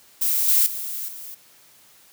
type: noise with level steps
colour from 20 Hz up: violet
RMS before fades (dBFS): -21 / -17 / -30 / -37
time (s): 0.21-1.35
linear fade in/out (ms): 10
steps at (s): 0.48 / 0.66 / 1.08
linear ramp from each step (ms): 5
effects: white hiss -53 dBFS RMS until 2.12 s + high-pass 60 Hz 12 dB/octave